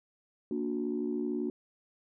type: chord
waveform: sine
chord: Bb augmented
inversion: none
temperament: just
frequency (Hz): 233.1 / 291.4 / 364.2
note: Bb3 / D4 / F#4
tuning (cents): 0 / -13 / -27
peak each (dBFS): -34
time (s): 0.51-1.5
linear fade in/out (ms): 2
effects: tanh soft clip ceiling -22 dBFS